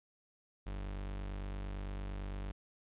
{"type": "tone", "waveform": "40% pulse", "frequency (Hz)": 48.85, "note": "G1", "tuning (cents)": -5, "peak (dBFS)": -38, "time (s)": [0.66, 2.52], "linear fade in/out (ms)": 10, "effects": ["resampled to 8000 Hz", "13-bit"]}